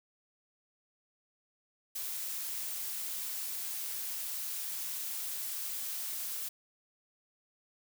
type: noise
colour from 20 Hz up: blue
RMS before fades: -38 dBFS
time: 1.95-6.49 s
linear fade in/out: 10 ms
effects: none